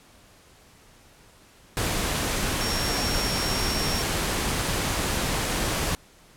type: tone in noise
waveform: sine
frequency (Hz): 5530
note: F8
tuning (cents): -18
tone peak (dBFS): -30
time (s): 2.61-4.02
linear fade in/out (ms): 0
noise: pink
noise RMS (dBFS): -26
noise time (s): 1.77-5.95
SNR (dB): -7
effects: pink hiss -54 dBFS RMS until 6.36 s + low-pass 12000 Hz 12 dB/octave